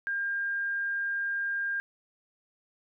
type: tone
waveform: sine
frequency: 1605 Hz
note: G6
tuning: 40 cents sharp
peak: -28 dBFS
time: 0.07-1.8 s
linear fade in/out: 0 ms
effects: none